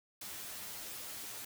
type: noise with comb filter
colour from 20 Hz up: white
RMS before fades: -45 dBFS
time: 0.21-1.45 s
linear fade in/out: 5 ms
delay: 9.8 ms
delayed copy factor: +0.7
effects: none